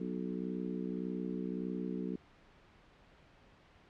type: harmonic tone with a mistuned harmonic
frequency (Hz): 61.74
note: B1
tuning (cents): 0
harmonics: 3 / 4 / 5 / 6 / 7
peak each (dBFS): -39 / -41 / -43 / -45 / -46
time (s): 0-2.16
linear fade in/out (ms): 5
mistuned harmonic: 7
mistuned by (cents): +19
effects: pink hiss -62 dBFS RMS until 3.89 s + low-pass 3000 Hz 12 dB/octave